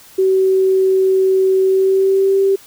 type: tone with pitch glide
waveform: sine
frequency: 380 to 390.2 Hz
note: F#4 to G4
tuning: +46 to -8 cents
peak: -10 dBFS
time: 0.18-2.56 s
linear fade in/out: 10 ms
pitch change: +46 cents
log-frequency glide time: 1.62-2.4 s
effects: white hiss -43 dBFS RMS until 2.66 s